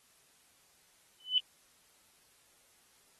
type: tone with exponential growth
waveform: sine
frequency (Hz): 3009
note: F#7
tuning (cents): +28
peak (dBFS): -21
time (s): 1.2-1.38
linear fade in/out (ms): 1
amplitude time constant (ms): 38
effects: white hiss -66 dBFS RMS until 3.19 s + AAC 32 kbps